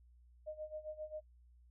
sine tone with tremolo, 616 Hz, D#5, 17 cents flat, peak -40 dBFS, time 0.46-1.21 s, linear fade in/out 20 ms, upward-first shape sine, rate 7.5 Hz, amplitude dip 85%, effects noise-tail reverb RT60 0.1 s tail -22 dB re dry + added 60 Hz sine -61 dBFS peak until 1.7 s

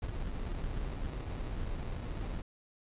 brown noise with sample-and-hold, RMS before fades -37 dBFS, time 0.02-2.42 s, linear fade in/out 5 ms, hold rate 1575 Hz, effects resampled to 8000 Hz

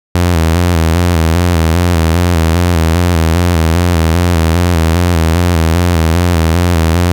sawtooth tone with vibrato, 84.5 Hz, E2, 43 cents sharp, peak -4 dBFS, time 0.15-7.12 s, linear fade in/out 0 ms, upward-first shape square, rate 2.5 Hz, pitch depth 68 cents each way, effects none

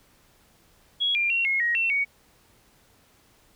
sine tone with pitch steps, 3329 / 2390 / 2738 / 2162 / 1888 / 2702 / 2239 Hz, G#7 / D7 / F7 / C#7 / A#6 / E7 / C#7, +3 / +30 / -35 / -44 / +22 / +42 / +17 cents, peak -21 dBFS, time 1-2.05 s, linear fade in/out 20 ms, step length 150 ms, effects pink hiss -60 dBFS RMS until 3.55 s

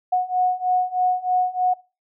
sine beating tone pair, 730 / 733.2 Hz, F#5 / F#5, -24 / -16 cents, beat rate 3.2 Hz, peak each -22 / -20 dBFS, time 0.12-1.74 s, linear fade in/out 10 ms, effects noise-tail reverb RT60 0.3 s tail -21 dB re dry

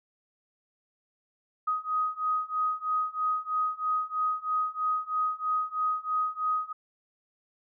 sine beating tone pair, 1252 / 1255.1 Hz, D#6 / D#6, +10 / +15 cents, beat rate 3.1 Hz, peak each -30 / -29 dBFS, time 1.67-6.73 s, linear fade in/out 10 ms, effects none

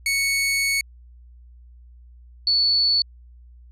sawtooth / sine tone pair in turn, 2217 / 4444 Hz, C#7 / C#8, 0 / +4 cents, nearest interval octave, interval 1204 cents, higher second, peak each -16 dBFS, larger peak neither, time 0.06-0.81 / 2.47-3.02 s, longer first, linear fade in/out 2 ms, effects added 60 Hz sine -44 dBFS peak until 3.71 s + resampled to 32000 Hz

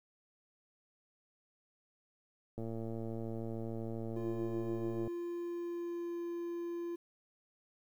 click train, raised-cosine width 2 ms, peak -29 dBFS, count 283, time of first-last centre 2.58-5.076 s, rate 113 Hz
triangle tone with pitch glide, 345.9 to 343.3 Hz, F4 to F4, -17 to -30 cents, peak -35 dBFS, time 4.16-6.96 s, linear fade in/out 10 ms, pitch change -13 cents, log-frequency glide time 5.39-6.24 s
effects 11-bit

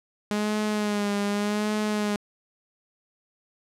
sawtooth tone with vibrato, 207.7 Hz, G#3, in tune, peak -20 dBFS, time 0.31-2.16 s, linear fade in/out 0 ms, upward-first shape sine, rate 0.85 Hz, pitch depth 41 cents each way, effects low-pass 10000 Hz 12 dB/octave

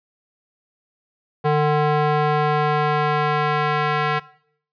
square tone with band-pass filter sweep, 150 Hz, D3, 37 cents sharp, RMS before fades -19 dBFS, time 1.44-4.2 s, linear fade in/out 20 ms, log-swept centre 660 to 1400 Hz, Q 0.99, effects noise-tail reverb RT60 0.6 s tail -19 dB re dry + resampled to 11025 Hz

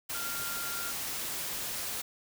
sine tone in noise, 1393 Hz, F6, 5 cents flat, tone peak -39 dBFS, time 0.14-0.92 s, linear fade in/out 10 ms, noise white, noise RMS -36 dBFS, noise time 0.09-2.02 s, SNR -6 dB, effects none

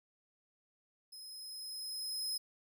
sawtooth tone with level ramp, 5110 Hz, D#8, 45 cents sharp, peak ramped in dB -46 to -32 dBFS, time 1.12-2.38 s, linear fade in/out 10 ms, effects none

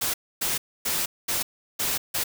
white noise bursts at uneven times, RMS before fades -26 dBFS, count 6, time 0.01-0.14 / 0.41-0.58 / 0.85-1.06 / 1.28-1.43 / 1.79-1.98 / 2.14-2.24 s, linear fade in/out 10 ms, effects none

